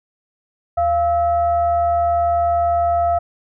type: tone with frequency modulation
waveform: sine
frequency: 690 Hz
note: F5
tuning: 21 cents flat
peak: -14 dBFS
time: 0.77-3.19 s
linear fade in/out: 10 ms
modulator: 611 Hz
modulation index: 0.43
effects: none